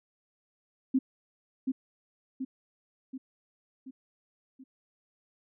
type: tone with echo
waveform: sine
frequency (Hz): 262.5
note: C4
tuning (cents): +6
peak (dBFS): -21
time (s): 0.94-0.99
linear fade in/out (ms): 10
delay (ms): 730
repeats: 5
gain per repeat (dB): -5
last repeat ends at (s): 4.64
effects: none